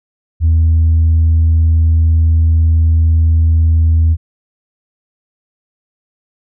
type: tone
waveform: sine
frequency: 81 Hz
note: E2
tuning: 30 cents flat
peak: -5 dBFS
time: 0.4-4.17 s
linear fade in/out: 50 ms
effects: tanh soft clip ceiling -5 dBFS